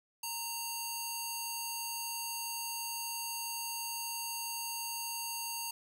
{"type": "tone with band-pass filter", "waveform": "square", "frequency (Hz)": 923, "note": "A#5", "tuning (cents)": -17, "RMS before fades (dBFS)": -39, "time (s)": [0.23, 5.71], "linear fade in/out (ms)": 5, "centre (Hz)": 11000, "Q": 0.59, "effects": ["10-bit"]}